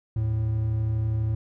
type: tone pair together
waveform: triangle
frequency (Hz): 77.78 / 110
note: D#2 / A2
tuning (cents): 0 / 0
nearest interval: tritone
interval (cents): 600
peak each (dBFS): -30 / -21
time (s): 0.16-1.35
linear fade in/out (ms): 5
effects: none